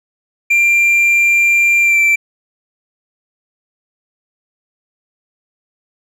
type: tone with pitch glide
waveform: triangle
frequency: 2377 to 2340 Hz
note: D7 to D7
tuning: +20 to -7 cents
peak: -7 dBFS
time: 0.5-2.16 s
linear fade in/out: 10 ms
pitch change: -27 cents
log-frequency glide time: 1.81-1.99 s
effects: none